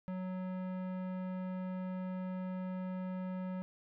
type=tone with tanh clipping; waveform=sine; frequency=185 Hz; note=F#3; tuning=in tune; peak=-39 dBFS; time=0.08-3.62 s; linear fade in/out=0 ms; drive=17 dB; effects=none